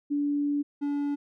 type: tone pair in turn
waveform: sine / triangle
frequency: 288.9 / 287.1 Hz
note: D4 / D4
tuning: -28 / -39 cents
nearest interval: unison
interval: 11 cents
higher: first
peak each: -24 dBFS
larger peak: neither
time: 0.1-0.63 / 0.81-1.16 s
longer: first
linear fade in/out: 20 ms
effects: none